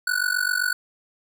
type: tone with amplitude modulation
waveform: square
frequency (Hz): 1480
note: F#6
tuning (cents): 0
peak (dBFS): -18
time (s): 0.07-0.73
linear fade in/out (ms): 5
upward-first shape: sine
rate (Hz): 47.7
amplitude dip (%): 90
effects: none